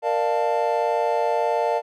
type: chord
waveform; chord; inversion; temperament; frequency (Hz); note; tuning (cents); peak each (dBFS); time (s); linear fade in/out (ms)
triangle; Bb major seventh; none; equal with one note detuned; 466.2 / 599.7 / 698.5 / 880; Bb4 / D5 / F5 / A5; 0 / +36 / 0 / 0; -23; 0.02-1.82; 50
effects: none